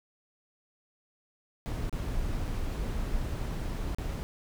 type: noise with dropouts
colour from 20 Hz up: brown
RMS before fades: -32 dBFS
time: 1.66-4.23 s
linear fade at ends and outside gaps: 0 ms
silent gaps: 1.895-1.927 / 2.474-2.478 / 3.947-3.985 s
effects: none